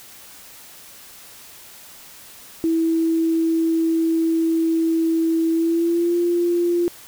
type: tone with pitch glide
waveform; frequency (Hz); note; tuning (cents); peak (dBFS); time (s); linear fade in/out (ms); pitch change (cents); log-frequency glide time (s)
sine; 327.1 to 346.6; E4 to F4; -13 to -13; -16; 2.64-6.88; 0; +100; 5.52-6.16
effects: white hiss -43 dBFS RMS until 7.07 s